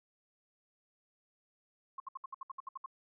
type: tone bursts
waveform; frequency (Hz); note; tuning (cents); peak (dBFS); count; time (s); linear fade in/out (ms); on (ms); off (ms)
sine; 1072; C6; +42; -39; 11; 1.98-2.861; 5; 21; 65
effects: none